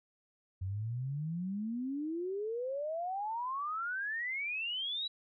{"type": "exponential sweep", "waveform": "sine", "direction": "up", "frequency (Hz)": [90.7, 3951], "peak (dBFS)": -34, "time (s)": [0.61, 5.08], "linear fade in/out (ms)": 10, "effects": []}